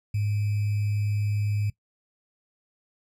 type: tone with sample-and-hold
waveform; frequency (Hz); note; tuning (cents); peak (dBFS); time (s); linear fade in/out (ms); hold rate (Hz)
sine; 103.8; G#2; 0; -23; 0.14-1.7; 5; 2450
effects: noise-tail reverb RT60 0.1 s tail -20 dB re dry + resampled to 32000 Hz